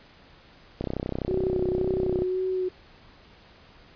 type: click train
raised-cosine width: 2 ms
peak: -15 dBFS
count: 46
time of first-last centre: 0.81-2.221 s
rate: 31.9 Hz
type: tone with vibrato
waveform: sine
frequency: 370 Hz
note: F#4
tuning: in tune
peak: -24 dBFS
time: 1.28-2.69 s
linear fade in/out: 10 ms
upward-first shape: sine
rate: 1.9 Hz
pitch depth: 19 cents each way
effects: pink hiss -53 dBFS RMS until 3.95 s + resampled to 11025 Hz